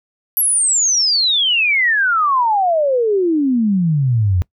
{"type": "exponential sweep", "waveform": "sine", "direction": "down", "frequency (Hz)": [11840, 84.9], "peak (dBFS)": -12, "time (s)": [0.37, 4.42], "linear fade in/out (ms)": 0, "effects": ["noise-tail reverb RT60 0.1 s tail -23 dB re dry"]}